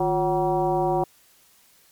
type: tone with frequency modulation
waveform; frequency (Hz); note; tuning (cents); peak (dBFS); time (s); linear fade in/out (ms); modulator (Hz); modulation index
sine; 554.4; C#5; 0; -19; 0-1.04; 5; 199; 1.8
effects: white hiss -57 dBFS RMS until 1.91 s + MP3 96 kbps